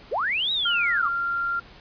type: linear two-way sweep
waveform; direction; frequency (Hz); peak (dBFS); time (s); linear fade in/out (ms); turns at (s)
sine; up then down; 339.5 to 3893 to 1053; -22; 0.11-1.09; 20; 0.52
type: tone with pitch glide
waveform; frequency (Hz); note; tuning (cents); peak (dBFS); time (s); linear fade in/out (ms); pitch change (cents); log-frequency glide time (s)
sine; 1403 to 1386.1; F6 to F6; +8 to -13; -23; 0.65-1.6; 10; -21; 0.98-1.06
effects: pink hiss -48 dBFS RMS until 1.8 s + resampled to 11025 Hz